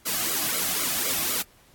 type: noise with flanger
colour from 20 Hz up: white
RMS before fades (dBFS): -26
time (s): 0.05-1.43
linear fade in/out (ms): 20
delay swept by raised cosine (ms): 1.1 to 2.2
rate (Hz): 3.9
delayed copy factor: -0.8
effects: pink hiss -57 dBFS RMS until 1.74 s + AAC 64 kbps